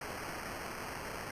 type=noise with sample-and-hold; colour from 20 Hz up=blue; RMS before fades=-42 dBFS; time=0.01-1.31 s; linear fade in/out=5 ms; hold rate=3675 Hz; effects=resampled to 32000 Hz